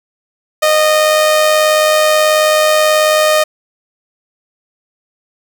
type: tone with amplitude modulation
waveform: sawtooth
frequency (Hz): 616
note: D#5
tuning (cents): -17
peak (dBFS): -3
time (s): 0.62-3.44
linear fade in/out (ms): 10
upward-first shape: sine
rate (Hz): 98.5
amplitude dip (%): 35
effects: none